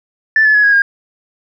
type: tone with pitch steps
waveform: sine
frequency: 1760 / 1723.8 / 1688.3 / 1653.6 / 1619.5 Hz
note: A6 / A6 / G#6 / G#6 / G#6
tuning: 0 / -36 / +28 / -8 / -44 cents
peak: -6 dBFS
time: 0.36-0.82 s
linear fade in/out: 2 ms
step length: 92 ms
effects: tanh soft clip ceiling -2 dBFS